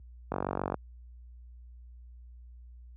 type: click train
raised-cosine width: 1 ms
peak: -16 dBFS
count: 21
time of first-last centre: 0.32-0.743 s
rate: 47.3 Hz
effects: added 60 Hz sine -41 dBFS peak until 2.96 s + high-pass 80 Hz 12 dB/octave